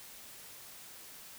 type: silence
effects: white hiss -51 dBFS RMS until 1.38 s